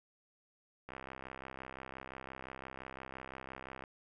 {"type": "click train", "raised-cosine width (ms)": 0.5, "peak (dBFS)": -30, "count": 195, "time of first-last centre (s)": [0.89, 3.838], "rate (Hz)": 65.8, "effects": []}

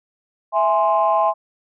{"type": "chord", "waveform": "sine", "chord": "E augmented", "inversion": "none", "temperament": "equal", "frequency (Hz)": [659.3, 830.6, 1046.5], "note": ["E5", "G#5", "B#5"], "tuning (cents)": [0, 0, 0], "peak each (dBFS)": -18, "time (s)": [0.52, 1.34], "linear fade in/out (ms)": 50, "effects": ["tanh soft clip ceiling -6 dBFS"]}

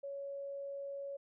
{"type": "tone", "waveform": "sine", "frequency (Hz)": 558, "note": "C#5", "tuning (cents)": 11, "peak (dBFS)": -40, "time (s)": [0.03, 1.17], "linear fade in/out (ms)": 10, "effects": []}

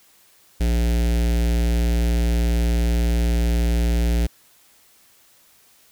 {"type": "tone with notch filter", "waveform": "square", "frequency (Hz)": 58.27, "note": "A#1", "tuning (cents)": 0, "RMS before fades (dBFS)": -19, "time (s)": [0.6, 4.27], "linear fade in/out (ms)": 10, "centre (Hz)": 1100, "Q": 1, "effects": ["white hiss -55 dBFS RMS until 5.91 s"]}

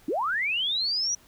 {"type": "linear sweep", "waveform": "sine", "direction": "up", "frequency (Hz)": [246.9, 5920], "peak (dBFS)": -24, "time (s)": [0.08, 1.15], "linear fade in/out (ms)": 5, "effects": ["pink hiss -57 dBFS RMS until 1.27 s"]}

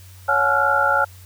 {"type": "tone cluster", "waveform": "sine", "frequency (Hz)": [558, 730, 852, 1372, 1434], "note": ["C#5", "F#5", "G#5", "F6", "F6"], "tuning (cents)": [11, -24, 44, -31, 45], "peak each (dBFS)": [-23, -26, -21, -19, -21], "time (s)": [0.28, 1.05], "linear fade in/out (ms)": 10, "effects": ["added 92 Hz sine -41 dBFS peak until 1.25 s", "white hiss -49 dBFS RMS until 1.25 s"]}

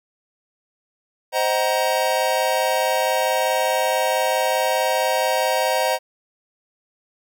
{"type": "chord", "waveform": "square", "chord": "C half-diminished seventh", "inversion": "none", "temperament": "just", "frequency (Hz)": [523.3, 627.9, 753.5, 941.9], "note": ["C5", "Eb5", "Gb5", "Bb5"], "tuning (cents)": [0, 16, 31, 18], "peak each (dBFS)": [-24, -24, -25, -25], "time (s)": [1.32, 5.99], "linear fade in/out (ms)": 50, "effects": []}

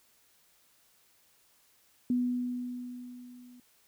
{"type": "tone with level ramp", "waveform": "sine", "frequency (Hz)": 246.9, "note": "B3", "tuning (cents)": 0, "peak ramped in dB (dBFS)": [-24, -51], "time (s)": [2.1, 3.6], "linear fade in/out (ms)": 2, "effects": ["white hiss -66 dBFS RMS until 3.87 s"]}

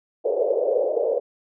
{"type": "band-pass noise", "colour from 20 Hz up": "white", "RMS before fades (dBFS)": -22, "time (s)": [0.24, 1.2], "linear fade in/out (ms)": 20, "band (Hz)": [440, 570], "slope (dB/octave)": 48, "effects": []}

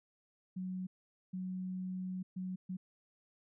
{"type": "tone bursts at uneven times", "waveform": "sine", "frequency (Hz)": 185, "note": "F#3", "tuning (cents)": 0, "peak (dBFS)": -37, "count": 4, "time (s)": [[0.56, 0.87], [1.33, 2.23], [2.36, 2.56], [2.69, 2.77]], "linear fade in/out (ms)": 10, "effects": []}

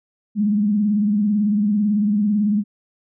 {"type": "tone with vibrato", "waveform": "sine", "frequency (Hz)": 207.7, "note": "G#3", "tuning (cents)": 0, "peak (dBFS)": -15, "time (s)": [0.35, 2.64], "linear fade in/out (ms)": 50, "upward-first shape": "sine", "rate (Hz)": 18, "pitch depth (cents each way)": 74, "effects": []}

